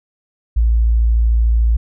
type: tone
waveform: sine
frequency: 56.8 Hz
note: A#1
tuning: 44 cents flat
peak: -10 dBFS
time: 0.56-1.77 s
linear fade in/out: 10 ms
effects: none